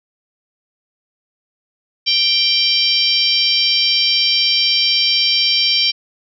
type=harmonic tone; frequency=784 Hz; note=G5; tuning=in tune; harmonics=3 / 4 / 5 / 6 / 7; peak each=-22 / -17 / -22 / -18 / -18 dBFS; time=2.06-5.92 s; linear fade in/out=20 ms; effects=none